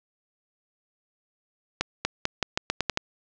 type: accelerating click train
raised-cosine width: 0.2 ms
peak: -6 dBFS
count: 9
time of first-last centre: 1.81-2.974 s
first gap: 240 ms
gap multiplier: 0.85
effects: low-pass 7000 Hz 12 dB/octave